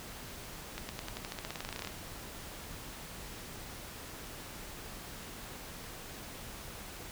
accelerating click train, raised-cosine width 0.2 ms, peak -21 dBFS, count 20, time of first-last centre 0.78-1.873 s, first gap 110 ms, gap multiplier 0.92, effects pink hiss -46 dBFS RMS until 7.11 s

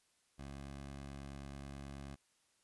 15% pulse tone, 69.3 Hz, C#2, in tune, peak -40 dBFS, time 0.38-2.16 s, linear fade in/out 20 ms, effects white hiss -75 dBFS RMS until 2.63 s + resampled to 24000 Hz

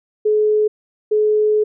sine tone pair in turn, 425.8 / 425.8 Hz, G#4 / G#4, +43 / +43 cents, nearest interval unison, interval 0 cents, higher neither, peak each -12 dBFS, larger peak neither, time 0.25-0.68 / 1.11-1.64 s, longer second, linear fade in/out 10 ms, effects none

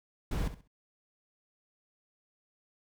brown noise with echo, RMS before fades -32 dBFS, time 0.31-0.48 s, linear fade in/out 5 ms, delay 66 ms, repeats 3, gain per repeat -12 dB, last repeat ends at 0.678 s, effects none

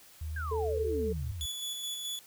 sine tone with pitch glide, 78 to 76.31 Hz, D#2 to D#2, +5 to -33 cents, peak -34 dBFS, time 0.21-1.32 s, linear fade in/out 5 ms, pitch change -38 cents, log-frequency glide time 0.59-0.95 s
sine exponential sweep, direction down, 1661.2 to 66.8 Hz, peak -36 dBFS, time 0.36-1.46 s, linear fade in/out 5 ms
sine tone, 440 Hz, A4, in tune, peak -30 dBFS, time 0.51-1.13 s, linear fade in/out 10 ms
sawtooth tone with tremolo, 3430 Hz, A7, 45 cents flat, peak -31 dBFS, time 1.41-2.19 s, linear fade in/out 0 ms, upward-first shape square, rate 4.7 Hz, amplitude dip 30%
effects white hiss -56 dBFS RMS until 2.26 s

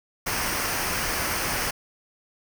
pink noise with comb filter, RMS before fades -27 dBFS, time 0.26-1.71 s, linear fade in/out 10 ms, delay 0.27 ms, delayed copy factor -0.55, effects none

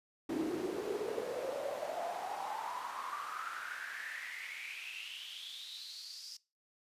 brown noise with high-pass filter sweep, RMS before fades -41 dBFS, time 0.29-6.37 s, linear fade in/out 5 ms, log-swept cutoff 300 to 5200 Hz, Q 7.8, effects noise-tail reverb RT60 0.3 s tail -21 dB re dry + resampled to 32000 Hz

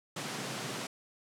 pink high-pass noise, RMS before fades -38 dBFS, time 0.16-0.87 s, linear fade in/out 5 ms, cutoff 120 Hz, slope 96 dB/octave, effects low-pass 9000 Hz 12 dB/octave

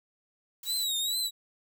blue noise, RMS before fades -44 dBFS, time 0.63-0.84 s, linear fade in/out 2 ms
sawtooth tone with vibrato, 3857 Hz, B7, 42 cents flat, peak -25 dBFS, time 0.65-1.31 s, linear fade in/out 50 ms, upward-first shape triangle, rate 2.3 Hz, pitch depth 110 cents each way
effects none

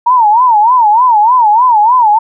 sine tone with vibrato, 920 Hz, A#5, 23 cents flat, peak -4 dBFS, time 0.06-2.19 s, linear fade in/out 10 ms, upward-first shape sine, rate 3.3 Hz, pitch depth 180 cents each way, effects none

